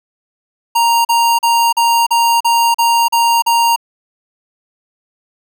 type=tone bursts; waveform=square; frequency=932.3 Hz; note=A#5; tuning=in tune; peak=-10 dBFS; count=9; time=0.75-3.762 s; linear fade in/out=10 ms; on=300 ms; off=39 ms; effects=none